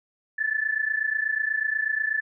sine tone pair together, 1731.8 / 1760 Hz, A6 / A6, -28 / 0 cents, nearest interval unison, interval 28 cents, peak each -26 dBFS, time 0.38-2.21 s, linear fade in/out 10 ms, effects none

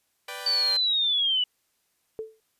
10% pulse chord, G major, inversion first, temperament equal, 493.9 / 587.3 / 784 Hz, B4 / D5 / G5, 0 / 0 / 0 cents, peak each -31 dBFS, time 0.28-0.77 s, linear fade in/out 5 ms
sine linear sweep, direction down, 4607 to 2926 Hz, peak -21 dBFS, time 0.46-1.44 s, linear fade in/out 5 ms
sine tone with exponential decay, 440 Hz, A4, in tune, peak -27 dBFS, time 2.19-2.4 s, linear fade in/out 0 ms, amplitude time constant 44 ms
effects white hiss -72 dBFS RMS until 2.59 s + resampled to 32000 Hz

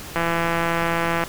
click train, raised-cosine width 0.5 ms, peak -7 dBFS, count 182, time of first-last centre 0.16-1.237 s, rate 168 Hz, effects pink hiss -36 dBFS RMS until 1.28 s

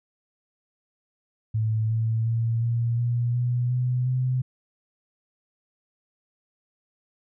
sine tone with pitch steps, 110 / 112.38 / 114.8 / 117.28 / 119.82 / 122.41 / 125.05 / 127.75 Hz, A2 / A2 / A#2 / A#2 / A#2 / B2 / B2 / C3, 0 / +37 / -26 / +11 / +48 / -15 / +22 / -41 cents, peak -21 dBFS, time 1.54-4.42 s, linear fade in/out 10 ms, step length 360 ms, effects none

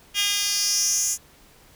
10% pulse tone with high-pass filter sweep, 406.4 Hz, G#4, 38 cents flat, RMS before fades -23 dBFS, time 0.14-1.18 s, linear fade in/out 50 ms, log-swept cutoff 3200 to 7500 Hz, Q 3.9, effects pink hiss -53 dBFS RMS until 1.75 s

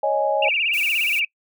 sine chord, C# suspended second, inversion none, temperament equal, 554.4 / 622.3 / 830.6 Hz, C#5 / D#5 / G#5, 0 / 0 / 0 cents, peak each -22 dBFS, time 0.03-0.49 s, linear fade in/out 5 ms
sine tone with vibrato, 2548 Hz, D#7, 41 cents sharp, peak -18 dBFS, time 0.42-1.25 s, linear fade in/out 5 ms, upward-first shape sine, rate 17 Hz, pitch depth 190 cents each way
blue noise, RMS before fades -34 dBFS, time 0.73-1.2 s, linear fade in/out 10 ms
effects noise-tail reverb RT60 0.1 s tail -25 dB re dry

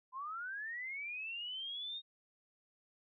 sine linear sweep, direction up, 1000 to 3729 Hz, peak -40 dBFS, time 0.12-2.02 s, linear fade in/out 50 ms, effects none

